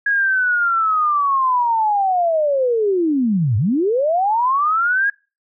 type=linear two-way sweep; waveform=sine; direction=down then up; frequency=1661.2 to 95.7 to 1661.2 Hz; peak=-14 dBFS; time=0.06-5.1 s; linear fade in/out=5 ms; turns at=3.57 s; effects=noise-tail reverb RT60 0.3 s tail -23 dB re dry